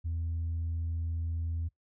sine tone, 82.7 Hz, E2, 6 cents sharp, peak -29 dBFS, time 0.04-1.69 s, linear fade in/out 20 ms, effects noise-tail reverb RT60 0.1 s tail -20 dB re dry + tanh soft clip ceiling -28 dBFS

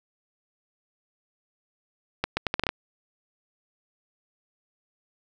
accelerating click train, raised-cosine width 0.3 ms, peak -8 dBFS, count 8, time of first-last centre 2.24-2.691 s, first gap 130 ms, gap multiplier 0.75, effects none

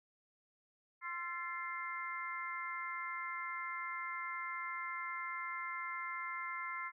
harmonic tone with a mistuned harmonic, 349.2 Hz, F4, in tune, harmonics 3 / 4 / 5 / 6, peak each -44 / -45 / -48 / -43 dBFS, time 1.01-6.92 s, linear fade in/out 50 ms, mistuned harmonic 4, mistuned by -53 cents, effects none

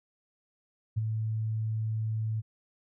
sine tone with ADSR envelope, 110 Hz, A2, in tune, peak -23 dBFS, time 0.96-2.42 s, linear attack 19 ms, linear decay 19 ms, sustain -5 dB, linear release 29 ms, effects none

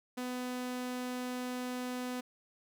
sawtooth tone, 250 Hz, B3, 21 cents sharp, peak -32 dBFS, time 0.17-2.21 s, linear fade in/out 10 ms, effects none

